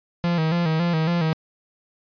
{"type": "tone with vibrato", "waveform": "45% pulse", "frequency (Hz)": 165.6, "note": "E3", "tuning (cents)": 8, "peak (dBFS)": -19, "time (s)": [0.24, 1.33], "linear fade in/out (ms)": 0, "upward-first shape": "square", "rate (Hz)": 3.6, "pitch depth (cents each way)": 71, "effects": ["resampled to 11025 Hz"]}